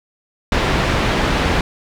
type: low-pass noise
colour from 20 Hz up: pink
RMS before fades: -17 dBFS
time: 0.52-1.61 s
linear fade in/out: 2 ms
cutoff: 3200 Hz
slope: 12 dB/octave
effects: none